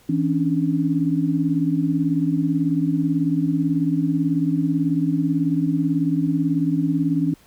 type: tone cluster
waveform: sine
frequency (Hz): 162.4 / 271.8 / 290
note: E3 / C#4 / D4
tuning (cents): -26 / -34 / -22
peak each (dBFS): -22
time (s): 0.09-7.34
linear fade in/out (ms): 5
effects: pink hiss -54 dBFS RMS until 7.46 s